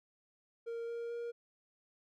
triangle tone with pitch steps, 464.3 / 467.8 / 471.3 Hz, A#4 / A#4 / A#4, -7 / +6 / +19 cents, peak -36 dBFS, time 0.66-1.32 s, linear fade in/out 20 ms, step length 220 ms, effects none

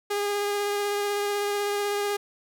sawtooth tone with vibrato, 408.5 Hz, G#4, 29 cents flat, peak -21 dBFS, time 0.1-2.17 s, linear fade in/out 10 ms, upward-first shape triangle, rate 16 Hz, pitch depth 15 cents each way, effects none

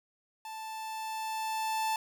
45% pulse tone with level ramp, 880 Hz, A5, in tune, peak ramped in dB -40 to -28 dBFS, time 0.45-1.96 s, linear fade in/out 2 ms, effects none

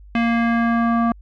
square tone with low-pass filter sweep, 232.6 Hz, A#3, 4 cents flat, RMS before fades -18 dBFS, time 0.15-1.12 s, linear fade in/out 2 ms, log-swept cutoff 2400 to 1100 Hz, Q 2.4, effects added 50 Hz sine -40 dBFS peak until 1.21 s

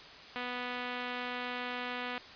5% pulse tone, 246.9 Hz, B3, in tune, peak -24 dBFS, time 0.36-2.18 s, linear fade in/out 0 ms, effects white hiss -50 dBFS RMS until 2.35 s + resampled to 11025 Hz

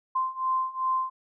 sine beating tone pair, 1040 / 1042.6 Hz, C6 / C6, -11 / -6 cents, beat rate 2.6 Hz, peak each -29 / -27 dBFS, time 0.15-1.1 s, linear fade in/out 10 ms, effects none

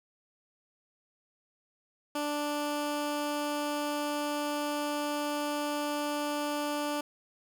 15% pulse tone, 293.7 Hz, D4, in tune, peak -24 dBFS, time 2.15-7.01 s, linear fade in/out 5 ms, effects none

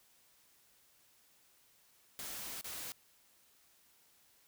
white noise with dropouts, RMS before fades -44 dBFS, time 2.19-2.92 s, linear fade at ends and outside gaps 0 ms, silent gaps 2.611-2.644 s, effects white hiss -68 dBFS RMS until 4.47 s

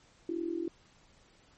sine tone with amplitude modulation, 336.2 Hz, E4, 34 cents sharp, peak -28 dBFS, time 0.29-0.68 s, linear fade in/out 2 ms, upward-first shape sine, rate 42.1 Hz, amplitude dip 85%, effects pink hiss -63 dBFS RMS until 1.57 s + MP3 32 kbps

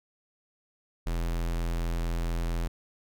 square tone, 42.19 Hz, E1, 41 cents sharp, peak -28 dBFS, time 1.06-2.68 s, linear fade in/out 10 ms, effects none

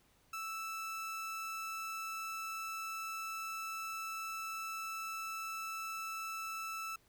30% pulse tone, 1318.5 Hz, E6, in tune, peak -37 dBFS, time 0.33-6.96 s, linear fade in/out 5 ms, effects pink hiss -70 dBFS RMS until 7.08 s

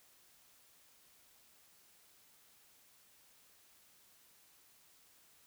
silence, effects white hiss -66 dBFS RMS until 5.46 s

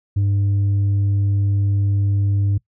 sine tone, 100 Hz, G2, 35 cents sharp, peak -12 dBFS, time 0.16-2.58 s, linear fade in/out 10 ms, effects noise-tail reverb RT60 0.1 s tail -22 dB re dry + tanh soft clip ceiling -14 dBFS

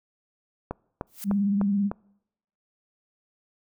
click train, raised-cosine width 1 ms, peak -16 dBFS, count 5, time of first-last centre 0.71-1.915 s, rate 3.32 Hz
blue noise with exponential growth, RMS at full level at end -33 dBFS, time 1.07-1.24 s, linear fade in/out 0 ms, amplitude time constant 36 ms
sine tone with vibrato, 200.6 Hz, G3, 40 cents sharp, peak -21 dBFS, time 1.24-1.91 s, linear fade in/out 50 ms, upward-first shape sine, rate 18 Hz, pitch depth 46 cents each way
effects noise-tail reverb RT60 0.8 s tail -26 dB re dry

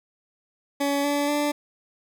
20% pulse tone with pitch steps, 282.5 / 287.8 / 293.1 Hz, C#4 / D4 / D4, +33 / -35 / -3 cents, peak -17 dBFS, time 0.8-1.52 s, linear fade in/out 10 ms, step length 240 ms, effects none

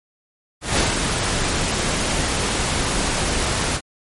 pink noise with ADSR envelope, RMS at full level -17 dBFS, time 0.61-3.81 s, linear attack 170 ms, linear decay 130 ms, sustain -4 dB, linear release 58 ms, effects MP3 48 kbps

